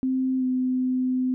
sine tone with pitch glide, 260.3 to 255.5 Hz, C4 to C4, -9 to -41 cents, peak -21 dBFS, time 0.03-1.34 s, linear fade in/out 0 ms, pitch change -32 cents, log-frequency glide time 0.38-0.44 s, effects none

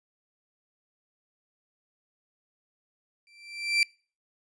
30% pulse tone with exponential growth, 2349 Hz, D7, in tune, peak -16 dBFS, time 3.27-3.83 s, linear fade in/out 1 ms, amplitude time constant 120 ms, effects noise-tail reverb RT60 0.4 s tail -26 dB re dry + resampled to 22050 Hz

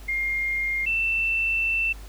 sine tone pair in turn, 2122 / 2674 Hz, C7 / E7, +24 / +24 cents, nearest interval major third, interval 400 cents, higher second, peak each -23 / -21 dBFS, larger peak second, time 0.08-0.86 / 0.86-1.93 s, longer second, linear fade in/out 10 ms, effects added 50 Hz sine -38 dBFS peak until 2.08 s + pink hiss -49 dBFS RMS until 2.08 s

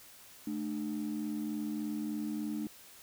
triangle ring-modulated tone, 258.9 Hz, C4, 18 cents flat, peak -27 dBFS, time 0.47-2.67 s, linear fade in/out 2 ms, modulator 41.7 Hz, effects tanh soft clip ceiling -29 dBFS + white hiss -55 dBFS RMS until 3.02 s

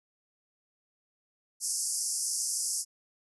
white band-pass noise, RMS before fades -32 dBFS, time 1.6-2.85 s, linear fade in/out 50 ms, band 4900 to 11000 Hz, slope 96 dB/octave, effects none

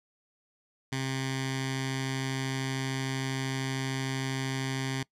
10% pulse tone with notch filter, 133 Hz, C3, 29 cents sharp, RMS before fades -32 dBFS, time 0.92-5.03 s, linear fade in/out 5 ms, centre 560 Hz, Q 0.51, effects noise-tail reverb RT60 0.1 s tail -22 dB re dry + low-pass 8000 Hz 12 dB/octave

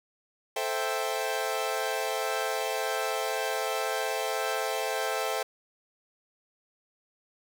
sawtooth chord, A minor seventh, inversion none, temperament equal, 440 / 523.3 / 659.3 / 784 Hz, A4 / C5 / E5 / G5, 0 / 0 / 0 / 0 cents, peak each -30 dBFS, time 0.56-5.43 s, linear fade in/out 5 ms, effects none

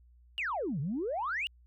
sine exponential two-way sweep, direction down then up, 2981 to 129.4 to 2981 Hz, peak -30 dBFS, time 0.38-1.47 s, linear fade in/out 0 ms, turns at 0.8 s, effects tanh soft clip ceiling -26 dBFS + added 60 Hz sine -57 dBFS peak until 1.66 s

